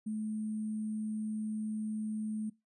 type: tone with sample-and-hold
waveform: sine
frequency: 215.8 Hz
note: A3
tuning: 33 cents flat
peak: -33 dBFS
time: 0.06-2.5 s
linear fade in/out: 10 ms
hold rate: 8820 Hz
effects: noise-tail reverb RT60 0.2 s tail -21 dB re dry + resampled to 24000 Hz